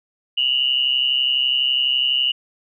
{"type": "tone pair together", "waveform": "sine", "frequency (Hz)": [2830, 2962], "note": ["F7", "F#7"], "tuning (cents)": [22, 1], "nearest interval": "minor second", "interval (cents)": 79, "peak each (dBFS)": -19, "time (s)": [0.37, 2.32], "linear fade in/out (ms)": 10, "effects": []}